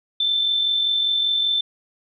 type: tone with amplitude modulation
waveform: sine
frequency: 3543 Hz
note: A7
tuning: 11 cents sharp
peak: -16 dBFS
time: 0.2-1.61 s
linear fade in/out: 5 ms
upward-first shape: sine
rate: 45.1 Hz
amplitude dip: 35%
effects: none